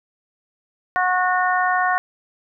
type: harmonic tone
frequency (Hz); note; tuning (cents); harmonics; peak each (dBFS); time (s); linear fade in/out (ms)
365.6; F#4; -21; 2 / 3 / 4 / 5; -20 / -22 / -23 / -24; 0.96-1.98; 0
effects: none